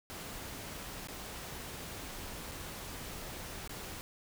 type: noise with dropouts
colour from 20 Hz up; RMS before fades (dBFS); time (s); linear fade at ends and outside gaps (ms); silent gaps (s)
pink; -44; 0.1-4.01; 0; 1.072-1.085 / 2.514-2.518 / 3.676-3.694
effects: none